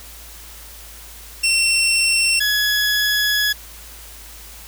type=tone pair in turn; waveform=20% pulse; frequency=2712 / 1685.4 Hz; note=E7 / G#6; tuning=+49 / +25 cents; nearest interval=minor sixth; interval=824 cents; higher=first; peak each=-10 / -11 dBFS; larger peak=first; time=1.43-2.4 / 2.4-3.53 s; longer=second; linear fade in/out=10 ms; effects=added 55 Hz sine -41 dBFS peak until 4.67 s + white hiss -40 dBFS RMS until 4.67 s